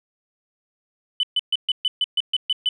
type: tone bursts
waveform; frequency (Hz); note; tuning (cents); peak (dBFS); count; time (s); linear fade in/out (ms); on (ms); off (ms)
sine; 3000; F#7; +23; -16; 10; 1.2-2.69; 2; 32; 130
effects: tanh soft clip ceiling -12 dBFS